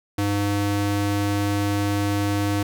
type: ring-modulated tone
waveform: square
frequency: 203 Hz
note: G#3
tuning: 39 cents flat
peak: -18 dBFS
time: 0.18-2.63 s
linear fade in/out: 5 ms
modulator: 104 Hz
effects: none